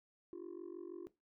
sine tone with amplitude modulation, 349.2 Hz, F4, in tune, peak -39 dBFS, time 0.33-1.07 s, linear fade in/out 0 ms, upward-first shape sine, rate 46.2 Hz, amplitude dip 100%, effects noise-tail reverb RT60 0.2 s tail -17 dB re dry + tanh soft clip ceiling -41 dBFS

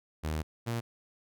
sawtooth tone pair in turn, 77.8 / 116.9 Hz, D#2 / A#2, 0 / +5 cents, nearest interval perfect fifth, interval 705 cents, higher second, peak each -27 dBFS, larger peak neither, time 0.23-0.43 / 0.66-0.81 s, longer first, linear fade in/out 20 ms, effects none

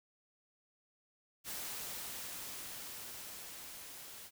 white noise with level ramp, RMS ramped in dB -42 to -51 dBFS, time 1.44-4.31 s, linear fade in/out 50 ms, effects none

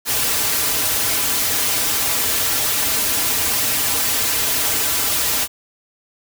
white noise with comb filter, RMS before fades -19 dBFS, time 0.05-5.48 s, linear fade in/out 50 ms, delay 5.5 ms, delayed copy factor -0.95, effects none

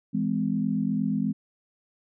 sine chord, E augmented, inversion none, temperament equal with one note detuned, 164.81 / 207.7 / 256.1 Hz, E3 / G#3 / B#3, 0 / 0 / -37 cents, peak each -30 / -26 / -28 dBFS, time 0.13-1.33 s, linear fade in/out 20 ms, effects none

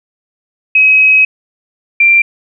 sine tone pair in turn, 2545 / 2366 Hz, D#7 / D7, +39 / +12 cents, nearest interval minor second, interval 127 cents, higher first, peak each -4 dBFS, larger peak neither, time 0.75-1.25 / 2-2.22 s, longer first, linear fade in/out 5 ms, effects none

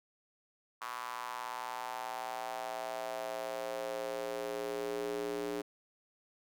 square tone with high-pass filter sweep, 59.2 Hz, A#1, 27 cents sharp, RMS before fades -39 dBFS, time 0.81-5.62 s, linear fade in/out 10 ms, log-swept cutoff 1100 to 360 Hz, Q 4, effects none

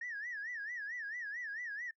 sine tone with vibrato, 1798 Hz, A6, 37 cents sharp, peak -38 dBFS, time 0.01-1.91 s, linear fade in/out 5 ms, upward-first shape sine, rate 4.5 Hz, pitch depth 170 cents each way, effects noise-tail reverb RT60 0.1 s tail -26 dB re dry + tanh soft clip ceiling -35 dBFS

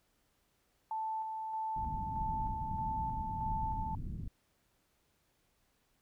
sine tone with tremolo, 880 Hz, A5, in tune, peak -34 dBFS, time 0.91-3.95 s, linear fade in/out 2 ms, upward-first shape square, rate 1.6 Hz, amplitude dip 30%
pink low-pass noise, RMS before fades -40 dBFS, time 1.76-4.28 s, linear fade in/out 5 ms, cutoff 220 Hz, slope 24 dB/octave
effects pink hiss -75 dBFS RMS until 6.01 s

